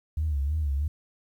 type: tone with vibrato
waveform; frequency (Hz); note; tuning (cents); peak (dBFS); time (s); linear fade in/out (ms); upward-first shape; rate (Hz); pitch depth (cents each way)
sine; 73.5; D2; +2; -23; 0.17-0.88; 5; sine; 3.1; 120
effects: tanh soft clip ceiling -19 dBFS + 10-bit